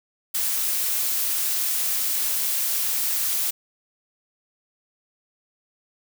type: noise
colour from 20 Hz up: blue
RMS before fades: -24 dBFS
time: 0.34-3.51 s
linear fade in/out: 10 ms
effects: none

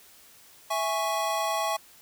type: chord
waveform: square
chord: C# minor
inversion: first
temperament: equal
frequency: 659.3 / 830.6 / 1108.7 Hz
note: E5 / G#5 / C#6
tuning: 0 / 0 / 0 cents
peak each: -31 dBFS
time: 0.7-1.77 s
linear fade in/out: 10 ms
effects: white hiss -54 dBFS RMS until 2.01 s

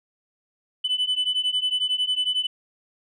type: beating tone pair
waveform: sine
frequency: 2994 / 3005 Hz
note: F#7 / F#7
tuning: +20 / +26 cents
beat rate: 11 Hz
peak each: -23 / -22 dBFS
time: 0.84-2.47 s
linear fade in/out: 10 ms
effects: tanh soft clip ceiling -18 dBFS

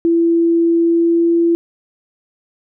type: tone with pitch glide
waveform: sine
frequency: 335.5 to 337.8 Hz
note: E4 to E4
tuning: +31 to +42 cents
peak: -10 dBFS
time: 0.05-1.55 s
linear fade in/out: 0 ms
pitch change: +11 cents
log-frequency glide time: 0.78-1.36 s
effects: none

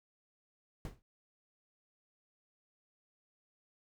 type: noise with exponential decay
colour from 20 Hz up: brown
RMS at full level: -37 dBFS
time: 0.85-1.02 s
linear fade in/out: 1 ms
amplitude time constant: 35 ms
effects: none

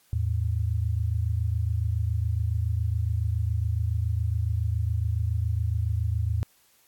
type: tone pair together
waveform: sine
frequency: 81.13 / 108.3 Hz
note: E2 / A2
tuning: -27 / -27 cents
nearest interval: perfect fourth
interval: 500 cents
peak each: -26 dBFS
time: 0.13-6.43 s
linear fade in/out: 0 ms
effects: white hiss -62 dBFS RMS until 6.87 s + AAC 64 kbps

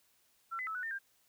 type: tone with pitch steps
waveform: sine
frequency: 1350 / 2018 / 1305 / 1482 / 1808 / 1594 Hz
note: E6 / B6 / E6 / F#6 / A6 / G6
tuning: +41 / +37 / -18 / +2 / +47 / +28 cents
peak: -36 dBFS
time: 0.51-0.99 s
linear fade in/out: 20 ms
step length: 80 ms
effects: white hiss -71 dBFS RMS until 1.28 s

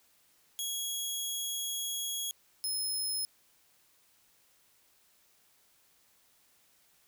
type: tone pair in turn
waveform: 15% pulse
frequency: 3322 / 5162 Hz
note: G#7 / E8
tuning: 0 / -37 cents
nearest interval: minor sixth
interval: 763 cents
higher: second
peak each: -26 dBFS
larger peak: neither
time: 0.59-2.31 / 2.64-3.25 s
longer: first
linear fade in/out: 0 ms
effects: white hiss -67 dBFS RMS until 7.07 s

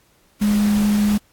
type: tone in noise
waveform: sine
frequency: 207.7 Hz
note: G#3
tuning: in tune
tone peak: -14 dBFS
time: 0.41-1.18 s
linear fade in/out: 10 ms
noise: pink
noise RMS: -30 dBFS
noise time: 0.41-1.18 s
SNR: +13 dB
effects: pink hiss -58 dBFS RMS until 1.32 s + AAC 64 kbps

